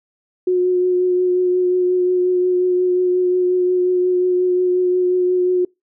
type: tone with vibrato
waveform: sine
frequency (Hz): 362.8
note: F#4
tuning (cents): -34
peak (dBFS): -13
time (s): 0.47-5.65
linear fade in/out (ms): 5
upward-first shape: triangle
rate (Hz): 5.6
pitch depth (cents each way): 18
effects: noise-tail reverb RT60 0.2 s tail -25 dB re dry